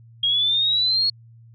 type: exponential sweep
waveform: sine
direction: up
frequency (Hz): 3252 to 4358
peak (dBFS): -17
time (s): 0.23-1.1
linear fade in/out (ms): 5
effects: added 115 Hz sine -45 dBFS peak until 1.54 s